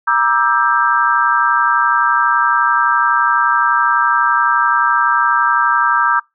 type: chord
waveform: sine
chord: E half-diminished seventh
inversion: second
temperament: just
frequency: 949.3 / 1186.7 / 1318.5 / 1582.2 Hz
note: Bb5 / D6 / E6 / G6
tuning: +31 / +18 / 0 / +16 cents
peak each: -16 dBFS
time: 0.07-6.2 s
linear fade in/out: 10 ms
effects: noise-tail reverb RT60 0.2 s tail -26 dB re dry